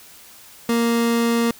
30% pulse tone, 233.1 Hz, A#3, in tune, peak -14 dBFS, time 0.69-1.51 s, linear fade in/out 2 ms, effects white hiss -45 dBFS RMS until 1.59 s

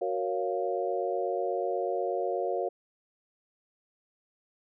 sine chord, Gb major seventh, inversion none, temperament equal, 370 / 466.2 / 554.4 / 698.5 Hz, Gb4 / Bb4 / Db5 / F5, 0 / 0 / 0 / 0 cents, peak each -33 dBFS, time 0.01-2.69 s, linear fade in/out 10 ms, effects none

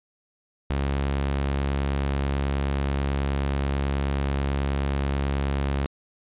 sawtooth tone, 69.3 Hz, C#2, in tune, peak -19 dBFS, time 0.7-5.86 s, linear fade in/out 0 ms, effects resampled to 8000 Hz

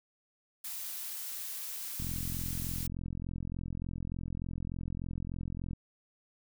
blue noise, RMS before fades -40 dBFS, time 0.64-2.87 s, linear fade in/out 5 ms
click train, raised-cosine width 5 ms, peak -26 dBFS, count 163, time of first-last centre 2-5.733 s, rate 43.4 Hz
effects none

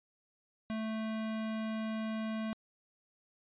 square tone, 220 Hz, A3, in tune, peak -35 dBFS, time 0.7-2.53 s, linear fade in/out 0 ms, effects resampled to 8000 Hz

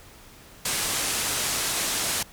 white low-pass noise, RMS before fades -27 dBFS, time 0.65-2.23 s, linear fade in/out 5 ms, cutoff 11000 Hz, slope 24 dB/octave, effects pink hiss -49 dBFS RMS until 2.32 s

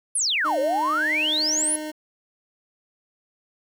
sine exponential two-way sweep, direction down then up, 10860 to 513 to 10860 Hz, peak -20 dBFS, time 0.15-1.76 s, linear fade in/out 5 ms, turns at 0.59 s
25% pulse tone, 306.9 Hz, D#4, 24 cents flat, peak -26 dBFS, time 0.44-1.92 s, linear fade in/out 20 ms
effects 9-bit

